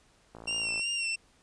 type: click train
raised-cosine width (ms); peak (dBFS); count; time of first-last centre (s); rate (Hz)
1; -31; 26; 0.35-0.795; 56.2
type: tone with vibrato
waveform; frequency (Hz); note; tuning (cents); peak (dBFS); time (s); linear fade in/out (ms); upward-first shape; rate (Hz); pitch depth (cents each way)
sawtooth; 2742; F7; -32; -26; 0.47-1.16; 10; sine; 2.8; 39
effects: pink hiss -64 dBFS RMS until 1.42 s + resampled to 22050 Hz